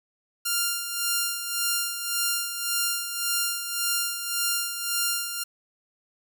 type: tone with tremolo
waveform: 5% pulse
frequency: 1396.9 Hz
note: F6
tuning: in tune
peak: -11 dBFS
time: 0.45-5.44 s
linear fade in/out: 10 ms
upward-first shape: sine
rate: 1.8 Hz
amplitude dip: 60%
effects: none